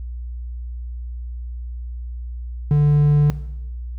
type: tone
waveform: triangle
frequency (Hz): 147.1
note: D3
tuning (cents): +3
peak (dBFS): -10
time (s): 2.71-3.3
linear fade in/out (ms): 0
effects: noise-tail reverb RT60 0.9 s tail -17 dB re dry + added 60 Hz sine -27 dBFS peak until 3.98 s

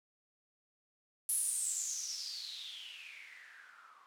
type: noise with low-pass filter sweep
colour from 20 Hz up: violet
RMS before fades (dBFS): -41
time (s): 1.29-4.06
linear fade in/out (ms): 0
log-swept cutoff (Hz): 11000 to 1100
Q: 8.8
effects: none

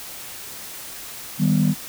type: chord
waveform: sine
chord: Eb augmented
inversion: none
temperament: equal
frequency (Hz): 155.56 / 196 / 246.9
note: Eb3 / G3 / B3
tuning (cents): 0 / 0 / 0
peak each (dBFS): -18 / -18 / -21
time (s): 1.38-1.75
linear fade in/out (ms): 50
effects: tanh soft clip ceiling -9 dBFS + white hiss -36 dBFS RMS until 1.88 s

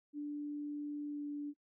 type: tone with pitch glide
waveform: sine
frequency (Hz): 293.2 to 291.2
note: D4 to D4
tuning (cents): -3 to -15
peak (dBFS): -38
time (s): 0.13-1.54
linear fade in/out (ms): 50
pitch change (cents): -12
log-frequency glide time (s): 1.07-1.24
effects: noise-tail reverb RT60 0.1 s tail -25 dB re dry

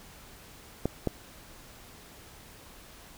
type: clicks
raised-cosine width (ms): 2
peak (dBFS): -13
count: 2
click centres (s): 0.856 / 1.073
effects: pink hiss -51 dBFS RMS until 3.17 s

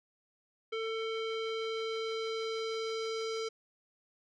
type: tone with low-pass filter sweep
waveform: square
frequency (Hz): 446.8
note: A4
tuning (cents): +27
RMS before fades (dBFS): -36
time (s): 0.72-3.49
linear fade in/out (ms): 10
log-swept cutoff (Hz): 3000 to 5100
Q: 2.2
effects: none

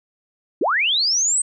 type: linear sweep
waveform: sine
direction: up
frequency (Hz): 248.1 to 8372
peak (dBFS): -16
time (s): 0.61-1.42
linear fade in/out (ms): 5
effects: none

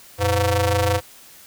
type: ring-modulated tone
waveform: sawtooth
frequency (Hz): 207.3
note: G#3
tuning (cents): -3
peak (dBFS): -10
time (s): 0.18-1.01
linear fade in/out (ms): 50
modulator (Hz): 298
effects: white hiss -46 dBFS RMS until 1.46 s

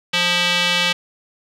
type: tone with band-pass filter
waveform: square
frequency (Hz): 176.5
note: F3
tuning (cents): +19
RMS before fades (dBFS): -18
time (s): 0.13-0.93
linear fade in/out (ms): 10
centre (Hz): 3100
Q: 2.2
effects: none

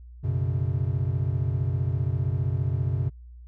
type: chord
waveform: triangle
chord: F# suspended fourth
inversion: none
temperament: equal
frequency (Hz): 92.5 / 123.47 / 138.59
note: F#2 / B2 / C#3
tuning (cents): 0 / 0 / 0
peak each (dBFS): -25 / -25 / -27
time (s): 0.23-3.1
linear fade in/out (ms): 20
effects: added 60 Hz sine -42 dBFS peak until 3.47 s

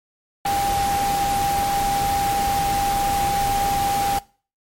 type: tone in noise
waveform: sine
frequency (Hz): 799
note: G5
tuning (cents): +33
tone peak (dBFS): -19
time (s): 0.45-4.19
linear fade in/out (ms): 5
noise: pink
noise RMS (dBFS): -27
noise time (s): 0.45-4.19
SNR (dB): +5
effects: noise-tail reverb RT60 0.4 s tail -22 dB re dry + MP3 64 kbps

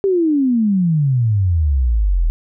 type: exponential sweep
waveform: sine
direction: down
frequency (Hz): 401.8 to 38.89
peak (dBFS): -12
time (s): 0.04-2.3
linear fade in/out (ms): 0
effects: none

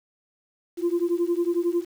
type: beating tone pair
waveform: sine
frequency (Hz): 340 / 351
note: F4 / F4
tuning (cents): -46 / +9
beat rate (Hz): 11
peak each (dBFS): -23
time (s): 0.77-1.85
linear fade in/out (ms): 50
effects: tanh soft clip ceiling -16 dBFS + 8-bit

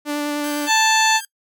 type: tone with vibrato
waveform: sawtooth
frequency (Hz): 293.6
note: D4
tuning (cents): 0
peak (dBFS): -17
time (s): 0.05-0.7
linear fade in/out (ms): 50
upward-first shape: square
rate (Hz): 9.8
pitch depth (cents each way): 8
type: tone with pitch glide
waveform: 5% pulse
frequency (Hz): 1568 to 1602.8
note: G6 to G6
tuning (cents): 0 to +38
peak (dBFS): -21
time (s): 0.44-1.25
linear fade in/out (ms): 2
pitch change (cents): +38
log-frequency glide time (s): 0.74-0.91
type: harmonic tone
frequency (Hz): 880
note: A5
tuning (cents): 0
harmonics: 1 / 2 / 3 / 4 / 5 / 7 / 8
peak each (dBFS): -17 / -20 / -22 / -23 / -24 / -25 / -26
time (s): 0.66-1.21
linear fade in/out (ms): 50
effects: noise-tail reverb RT60 0.1 s tail -23 dB re dry

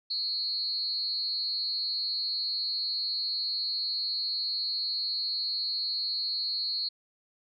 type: tone with amplitude modulation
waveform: sine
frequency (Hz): 4294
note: C8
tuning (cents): +44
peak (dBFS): -25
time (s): 0.1-6.89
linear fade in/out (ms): 10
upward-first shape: sine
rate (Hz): 286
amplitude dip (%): 75
effects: none

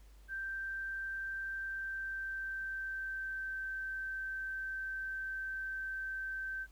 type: tone with pitch glide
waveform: sine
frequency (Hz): 1568 to 1551.8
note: G6 to G6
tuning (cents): 0 to -18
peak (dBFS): -37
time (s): 0.28-6.67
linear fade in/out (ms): 50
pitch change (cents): -18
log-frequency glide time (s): 1.6-3.55
effects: added 50 Hz sine -55 dBFS peak until 6.71 s + pink hiss -68 dBFS RMS until 6.71 s

